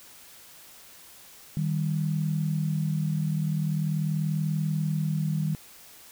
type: tone pair together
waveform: sine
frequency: 155.56 / 195.97 Hz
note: D#3 / G3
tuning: 0 / 0 cents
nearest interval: major third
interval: 400 cents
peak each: -25 / -31 dBFS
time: 1.57-5.55 s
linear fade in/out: 0 ms
effects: white hiss -50 dBFS RMS until 6.11 s